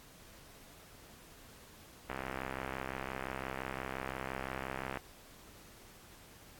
click train, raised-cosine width 0.5 ms, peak -23 dBFS, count 190, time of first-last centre 2.1-4.972 s, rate 65.8 Hz, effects pink hiss -57 dBFS RMS until 6.59 s + AAC 64 kbps

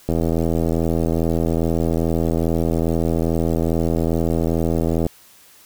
click train, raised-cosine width 2 ms, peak -7 dBFS, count 411, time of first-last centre 0.09-5.066 s, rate 82.4 Hz, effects white hiss -49 dBFS RMS until 5.65 s

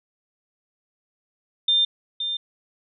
sine tone with echo, 3600 Hz, A7, 39 cents sharp, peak -16 dBFS, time 1.68-1.85 s, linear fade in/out 5 ms, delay 520 ms, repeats 1, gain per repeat -8 dB, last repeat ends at 2.37 s, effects none

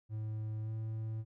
triangle tone with pitch glide, 108.6 to 110.43 Hz, A2 to A2, -22 to +7 cents, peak -34 dBFS, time 0.09-1.25 s, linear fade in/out 50 ms, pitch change +29 cents, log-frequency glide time 0.62-0.71 s, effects none

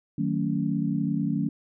sine chord, D# half-diminished seventh, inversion none, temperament just, 155.56 / 186.68 / 224 / 280 Hz, D#3 / F#3 / A3 / C#4, 0 / +16 / +31 / +18 cents, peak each -29 dBFS, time 0.18-1.49 s, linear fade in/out 5 ms, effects none

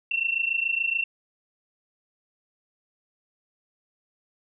sine tone pair together, 2700 / 2727 Hz, E7 / F7, +41 / -42 cents, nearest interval unison, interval 17 cents, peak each -26 dBFS, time 0.11-1.04 s, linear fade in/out 5 ms, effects none

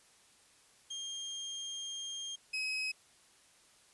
30% pulse tone pair in turn, 3209 / 2547 Hz, G7 / D#7, +40 / +40 cents, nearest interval major third, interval 400 cents, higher first, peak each -36 / -31 dBFS, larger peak second, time 0.9-2.36 / 2.53-2.92 s, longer first, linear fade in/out 10 ms, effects white hiss -64 dBFS RMS until 3.93 s + resampled to 24000 Hz

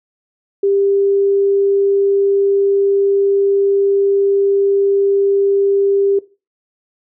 sine tone, 396.9 Hz, G4, 22 cents sharp, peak -11 dBFS, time 0.63-6.19 s, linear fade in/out 5 ms, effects noise-tail reverb RT60 0.3 s tail -18 dB re dry

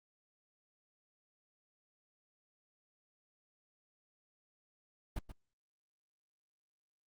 brown noise with echo, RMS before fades -36 dBFS, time 5.16-5.19 s, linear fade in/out 5 ms, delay 130 ms, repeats 1, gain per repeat -10 dB, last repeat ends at 5.32 s, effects Opus 32 kbps

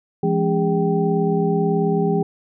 sine tone cluster, 169 / 207.4 / 276.5 / 406.4 / 776 Hz, E3 / G#3 / C#4 / G#4 / G5, +43 / -2 / -4 / -38 / -18 cents, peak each -20 / -24 / -28 / -20 / -27 dBFS, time 0.23-2.23 s, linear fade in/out 5 ms, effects none

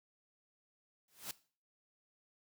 white noise with exponential growth, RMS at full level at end -39 dBFS, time 1.08-1.31 s, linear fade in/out 2 ms, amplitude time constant 50 ms, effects noise-tail reverb RT60 0.4 s tail -18 dB re dry + high-pass 80 Hz 12 dB/octave

